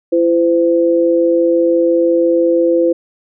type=tone pair together; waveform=sine; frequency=337.3 / 511.4 Hz; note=E4 / C5; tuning=+40 / -40 cents; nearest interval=perfect fifth; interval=720 cents; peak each=-12 dBFS; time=0.12-2.93 s; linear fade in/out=10 ms; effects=none